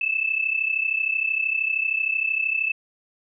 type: tone pair together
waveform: sine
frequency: 2604 / 2637 Hz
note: E7 / E7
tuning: -22 / 0 cents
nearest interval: unison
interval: 22 cents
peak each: -25 / -23 dBFS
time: 0.01-2.72 s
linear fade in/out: 5 ms
effects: none